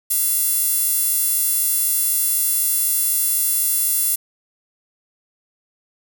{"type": "tone with high-pass filter", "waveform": "sawtooth", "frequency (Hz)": 688, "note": "F5", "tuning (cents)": -26, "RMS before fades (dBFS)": -19, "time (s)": [0.1, 4.16], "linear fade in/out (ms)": 10, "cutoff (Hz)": 11000, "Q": 1.6, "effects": []}